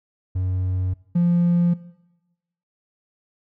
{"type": "tone pair in turn", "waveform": "triangle", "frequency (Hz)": [92.5, 173.51], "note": ["F#2", "F3"], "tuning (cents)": [0, -11], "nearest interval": "major seventh", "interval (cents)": 1089, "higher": "second", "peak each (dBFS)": [-18, -12], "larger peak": "second", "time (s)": [[0.35, 0.94], [1.15, 1.74]], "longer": "neither", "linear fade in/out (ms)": 10, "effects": ["noise-tail reverb RT60 1.0 s tail -22 dB re dry", "tanh soft clip ceiling -11 dBFS"]}